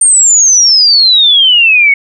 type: exponential sweep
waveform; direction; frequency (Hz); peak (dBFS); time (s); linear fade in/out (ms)
sine; down; 8870 to 2189; -3; 0.01-1.94; 5
effects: none